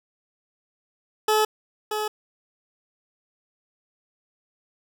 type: tone pair in turn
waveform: 20% pulse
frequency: 430 / 426 Hz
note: A4 / G#4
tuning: -40 / +44 cents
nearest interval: unison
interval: 16 cents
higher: first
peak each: -13 / -20 dBFS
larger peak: first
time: 1.28-1.45 / 1.91-2.08 s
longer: neither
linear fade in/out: 5 ms
effects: none